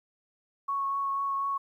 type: tone with vibrato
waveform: sine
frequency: 1105 Hz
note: C#6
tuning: 6 cents flat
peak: -27 dBFS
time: 0.68-1.58 s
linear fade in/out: 10 ms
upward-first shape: triangle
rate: 4.1 Hz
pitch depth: 13 cents each way
effects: 11-bit